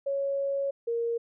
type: tone pair in turn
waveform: sine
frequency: 554.4 / 466.2 Hz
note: C#5 / A#4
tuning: 0 / 0 cents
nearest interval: minor third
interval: 300 cents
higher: first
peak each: -26 / -26 dBFS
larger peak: neither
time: 0.06-0.71 / 0.87-1.18 s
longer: first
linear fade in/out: 10 ms
effects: none